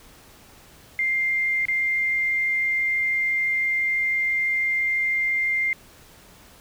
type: tone with dropouts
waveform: sine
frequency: 2102 Hz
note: C7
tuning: 7 cents sharp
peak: -20 dBFS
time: 0.99-5.73 s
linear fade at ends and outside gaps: 1 ms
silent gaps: 1.654-1.684 s
effects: pink hiss -50 dBFS RMS until 6.6 s